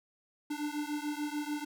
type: beating tone pair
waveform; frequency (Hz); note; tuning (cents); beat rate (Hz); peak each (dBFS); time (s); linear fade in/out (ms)
square; 293.7 / 300.5; D4 / D4; 0 / +40; 6.8; -37 / -38; 0.5-1.65; 10
effects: none